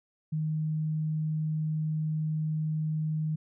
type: tone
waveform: sine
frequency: 155.56 Hz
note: D#3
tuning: in tune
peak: -27 dBFS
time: 0.32-3.36 s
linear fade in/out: 10 ms
effects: none